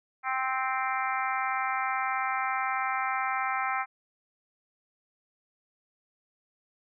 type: harmonic tone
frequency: 261.6 Hz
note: C4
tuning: in tune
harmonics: 3 / 4 / 5 / 6 / 7 / 8 / 9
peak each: -32 / -34 / -32 / -38 / -39 / -36 / -39 dBFS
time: 0.23-3.86 s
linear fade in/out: 50 ms
effects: none